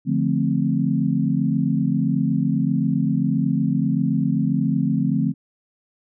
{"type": "chord", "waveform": "sine", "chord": "D minor seventh", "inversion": "none", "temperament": "equal", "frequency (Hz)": [146.83, 174.61, 220, 261.6], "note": ["D3", "F3", "A3", "C4"], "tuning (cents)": [0, 0, 0, 0], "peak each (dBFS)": -23, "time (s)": [0.05, 5.34], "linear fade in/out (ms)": 50, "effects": []}